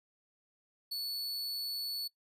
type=tone; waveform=45% pulse; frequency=4435 Hz; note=C#8; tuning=in tune; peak=-34 dBFS; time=0.91-2.08 s; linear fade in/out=10 ms; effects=noise-tail reverb RT60 0.1 s tail -21 dB re dry + resampled to 32000 Hz